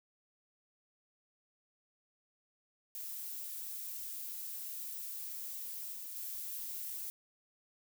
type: noise with level steps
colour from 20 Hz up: violet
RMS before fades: -43 / -45 / -42 dBFS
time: 2.95-7.1 s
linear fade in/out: 0 ms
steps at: 5.92 / 6.15 s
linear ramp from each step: 20 ms
effects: none